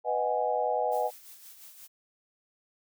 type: chord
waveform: sine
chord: G# minor seventh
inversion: first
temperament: equal with one note detuned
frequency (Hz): 496.7 / 622.3 / 740 / 830.6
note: B4 / D#5 / F#5 / G#5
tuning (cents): +10 / 0 / 0 / 0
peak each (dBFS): -31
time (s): 0.04-1.11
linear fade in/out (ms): 50
type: noise with tremolo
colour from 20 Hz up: blue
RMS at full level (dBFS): -48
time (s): 0.91-1.88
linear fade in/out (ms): 20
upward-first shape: sine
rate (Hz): 5.7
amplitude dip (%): 50
effects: none